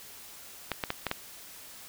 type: clicks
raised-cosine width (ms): 0.3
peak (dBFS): -13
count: 5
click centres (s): 0.717 / 0.838 / 0.904 / 1.067 / 1.114
effects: white hiss -48 dBFS RMS until 1.88 s